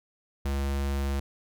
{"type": "tone", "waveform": "square", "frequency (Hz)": 69.3, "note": "C#2", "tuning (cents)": 0, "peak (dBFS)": -27, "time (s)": [0.45, 1.2], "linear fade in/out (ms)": 5, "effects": []}